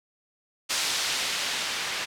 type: noise with low-pass filter sweep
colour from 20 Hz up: blue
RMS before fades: -29 dBFS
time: 0.69-2.06 s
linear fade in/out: 20 ms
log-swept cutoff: 5000 to 2900 Hz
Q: 0.77
effects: none